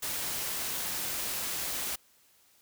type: noise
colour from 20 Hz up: white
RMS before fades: -34 dBFS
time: 0.02-1.96 s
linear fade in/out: 10 ms
effects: white hiss -64 dBFS RMS until 2.61 s